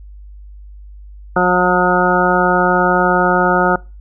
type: harmonic tone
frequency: 180.3 Hz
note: F#3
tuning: 45 cents flat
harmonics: 1 / 2 / 3 / 4 / 5 / 7 / 8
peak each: -18 / -18 / -18 / -18 / -18 / -18 / -18 dBFS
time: 1.36-3.76 s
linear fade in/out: 5 ms
effects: noise-tail reverb RT60 0.3 s tail -24 dB re dry + added 50 Hz sine -33 dBFS peak until 4 s